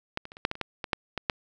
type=clicks; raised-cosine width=0.3 ms; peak=-13 / -24 / -28 / -28 / -7 / -15 / -26 / -13 / -16 / -8 / -14 / -8 dBFS; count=12; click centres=0.174 / 0.254 / 0.319 / 0.369 / 0.451 / 0.514 / 0.554 / 0.613 / 0.842 / 0.932 / 1.177 / 1.298 s; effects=none